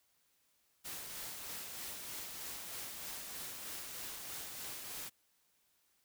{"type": "noise with tremolo", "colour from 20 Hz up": "white", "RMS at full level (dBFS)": -44, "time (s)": [0.84, 5.1], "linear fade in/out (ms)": 20, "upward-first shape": "sine", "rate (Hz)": 3.2, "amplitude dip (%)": 30, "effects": ["white hiss -75 dBFS RMS until 6.04 s"]}